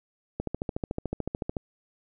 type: click train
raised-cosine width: 2 ms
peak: -16 dBFS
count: 17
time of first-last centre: 0.4-1.568 s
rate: 13.7 Hz
effects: none